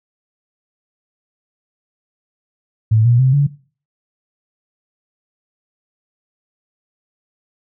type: tone with pitch steps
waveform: sine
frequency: 110 / 119.96 / 130.81 / 142.65 Hz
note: A2 / B2 / C3 / C#3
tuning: 0 / -50 / 0 / +50 cents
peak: -9 dBFS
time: 2.91-3.47 s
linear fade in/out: 10 ms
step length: 140 ms
effects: noise-tail reverb RT60 0.4 s tail -19 dB re dry